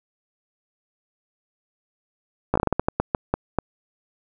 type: slowing click train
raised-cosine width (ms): 1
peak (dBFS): -5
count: 13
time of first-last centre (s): 2.54-3.587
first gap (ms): 15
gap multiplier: 1.29
effects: none